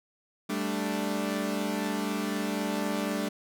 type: chord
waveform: sawtooth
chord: G suspended second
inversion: none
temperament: equal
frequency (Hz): 196 / 220 / 293.7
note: G3 / A3 / D4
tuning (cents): 0 / 0 / 0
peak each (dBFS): -29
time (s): 0.49-3.29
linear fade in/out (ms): 10
effects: none